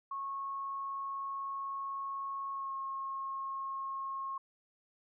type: tone with pitch glide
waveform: sine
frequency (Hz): 1096 to 1082.2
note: C#6 to C#6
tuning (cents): -20 to -42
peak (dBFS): -36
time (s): 0.11-4.38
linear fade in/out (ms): 5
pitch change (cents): -22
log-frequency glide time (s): 2.53-2.73
effects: none